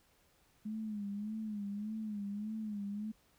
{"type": "tone with vibrato", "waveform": "sine", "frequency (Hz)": 210, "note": "G#3", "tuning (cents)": 19, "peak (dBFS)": -37, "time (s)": [0.65, 3.12], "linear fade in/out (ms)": 10, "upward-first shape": "sine", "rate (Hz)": 1.7, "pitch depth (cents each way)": 80, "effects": ["pink hiss -70 dBFS RMS until 3.38 s"]}